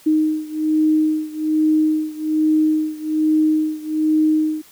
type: beating tone pair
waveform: sine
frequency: 310 / 311.2 Hz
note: D#4 / D#4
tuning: -6 / 0 cents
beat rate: 1.2 Hz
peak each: -17 / -19 dBFS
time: 0.06-4.62 s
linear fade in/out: 10 ms
effects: white hiss -48 dBFS RMS until 4.71 s